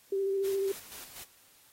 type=tone with vibrato; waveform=sine; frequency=390.8 Hz; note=G4; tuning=5 cents flat; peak=-27 dBFS; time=0.12-0.72 s; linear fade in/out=5 ms; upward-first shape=square; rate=14 Hz; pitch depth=16 cents each way
type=noise with tremolo; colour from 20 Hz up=white; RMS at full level=-45 dBFS; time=0.43-1.25 s; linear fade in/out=20 ms; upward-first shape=square; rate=4.1 Hz; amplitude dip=50%
effects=white hiss -61 dBFS RMS until 1.72 s + AAC 48 kbps